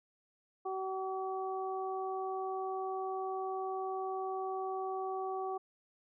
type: harmonic tone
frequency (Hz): 380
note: F#4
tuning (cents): +46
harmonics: 1 / 2 / 3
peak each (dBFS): -38 / -38 / -43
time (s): 0.65-5.58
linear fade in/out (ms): 10
effects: none